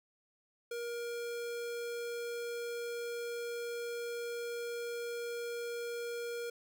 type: tone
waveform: square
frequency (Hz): 472.9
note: A#4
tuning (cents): +25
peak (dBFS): -38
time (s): 0.71-6.5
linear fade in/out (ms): 5
effects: none